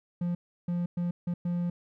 triangle tone bursts at uneven times, 174.61 Hz, F3, in tune, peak -25 dBFS, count 5, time 0.21-0.35 / 0.68-0.86 / 0.97-1.11 / 1.27-1.34 / 1.45-1.7 s, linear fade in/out 5 ms, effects none

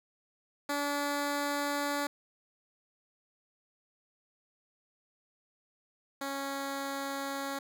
10% pulse tone pair in turn, 287.5 / 276 Hz, D4 / C#4, -37 / -7 cents, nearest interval minor second, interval 70 cents, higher first, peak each -22 / -26 dBFS, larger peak first, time 0.69-2.07 / 6.21-7.59 s, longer neither, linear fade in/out 5 ms, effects none

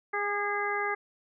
harmonic tone with a mistuned harmonic, 410 Hz, G#4, 22 cents flat, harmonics 1 / 2 / 3 / 4 / 5, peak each -34 / -34 / -34 / -34 / -34 dBFS, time 0.13-0.95 s, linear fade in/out 10 ms, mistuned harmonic 3, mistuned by -17 cents, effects none

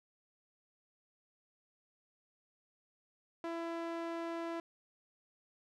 sawtooth tone with band-pass filter, 334.4 Hz, E4, 25 cents sharp, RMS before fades -40 dBFS, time 3.44-4.6 s, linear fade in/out 2 ms, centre 720 Hz, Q 0.62, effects none

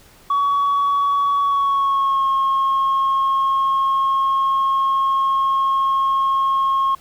sine tone with pitch glide, 1128 to 1081.4 Hz, C#6 to C#6, +30 to -43 cents, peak -13 dBFS, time 0.3-6.95 s, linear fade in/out 5 ms, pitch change -73 cents, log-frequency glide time 1.4-2.26 s, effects tanh soft clip ceiling -13 dBFS + pink hiss -49 dBFS RMS until 7 s

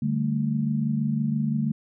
sine chord, D suspended fourth, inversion none, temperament equal with one note detuned, 146.83 / 196 / 222 Hz, D3 / G3 / A3, 0 / 0 / +16 cents, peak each -26 / -30 / -25 dBFS, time 0.02-1.72 s, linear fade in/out 5 ms, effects none

